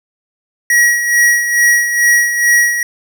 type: tone with tremolo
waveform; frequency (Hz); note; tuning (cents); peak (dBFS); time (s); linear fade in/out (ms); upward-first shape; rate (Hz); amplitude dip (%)
square; 1910; A#6; +42; -7; 0.7-2.83; 2; sine; 2.3; 60
effects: none